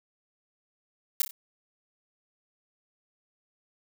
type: noise with echo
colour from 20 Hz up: blue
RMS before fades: -23 dBFS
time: 1.2-1.22 s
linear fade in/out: 2 ms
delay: 30 ms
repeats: 3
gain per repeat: -7 dB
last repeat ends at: 1.31 s
effects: none